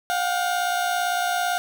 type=tone pair together; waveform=30% pulse; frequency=712.2 / 770 Hz; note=F5 / G5; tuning=+34 / -31 cents; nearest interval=minor second; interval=135 cents; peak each=-20 / -26 dBFS; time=0.1-1.58 s; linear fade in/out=0 ms; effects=none